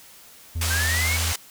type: tone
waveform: triangle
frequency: 82.41 Hz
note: E2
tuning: in tune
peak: -22 dBFS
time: 0.55-1.33 s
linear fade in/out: 10 ms
type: band-pass noise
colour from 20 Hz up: white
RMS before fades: -27 dBFS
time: 0.61-1.36 s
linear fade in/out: 5 ms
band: 560 to 9000 Hz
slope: 12 dB/octave
type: linear sweep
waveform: sine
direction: up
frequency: 1536 to 2257 Hz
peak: -24 dBFS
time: 0.7-1.17 s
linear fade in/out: 10 ms
effects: white hiss -48 dBFS RMS until 1.5 s